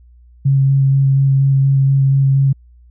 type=tone with vibrato; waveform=sine; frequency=136.4 Hz; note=C#3; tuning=28 cents flat; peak=-9 dBFS; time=0.45-2.53 s; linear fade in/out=10 ms; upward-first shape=square; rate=4.2 Hz; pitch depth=9 cents each way; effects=added 60 Hz sine -42 dBFS peak until 2.9 s